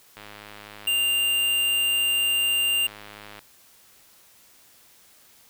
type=click train; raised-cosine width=0.3 ms; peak=-25 dBFS; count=336; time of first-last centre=0.17-3.391 s; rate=104 Hz
type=tone; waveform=square; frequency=2794 Hz; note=F7; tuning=in tune; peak=-21 dBFS; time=0.87-2.87 s; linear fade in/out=5 ms
effects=white hiss -55 dBFS RMS until 5.49 s